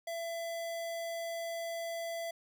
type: tone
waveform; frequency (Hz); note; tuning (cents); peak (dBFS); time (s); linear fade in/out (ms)
square; 670; E5; +28; -37; 0.07-2.31; 5
effects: none